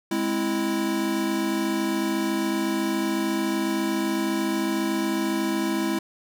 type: chord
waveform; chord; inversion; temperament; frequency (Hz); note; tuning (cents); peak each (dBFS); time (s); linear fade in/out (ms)
square; Ab augmented; none; equal; 207.7 / 261.6 / 329.6; Ab3 / C4 / E4; 0 / 0 / 0; -29 / -31 / -26; 0.11-5.99; 5
effects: none